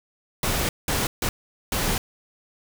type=noise bursts at uneven times; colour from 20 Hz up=pink; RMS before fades=-24 dBFS; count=4; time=0.43-0.69 / 0.88-1.07 / 1.22-1.29 / 1.72-1.98 s; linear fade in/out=2 ms; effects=none